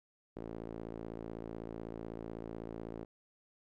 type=tone with band-pass filter; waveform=sawtooth; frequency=56 Hz; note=A1; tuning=31 cents sharp; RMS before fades=-44 dBFS; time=0.36-3.05 s; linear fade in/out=10 ms; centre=380 Hz; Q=1.4; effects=MP3 96 kbps